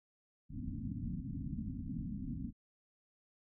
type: low-pass noise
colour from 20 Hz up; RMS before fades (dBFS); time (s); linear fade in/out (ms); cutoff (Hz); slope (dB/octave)
white; -41; 0.49-2.53; 50; 280; 96
effects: none